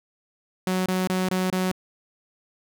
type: tone bursts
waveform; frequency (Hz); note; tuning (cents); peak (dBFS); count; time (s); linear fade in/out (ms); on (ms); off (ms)
sawtooth; 185.3; F#3; +3; -18; 5; 0.67-1.716; 2; 190; 24
effects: none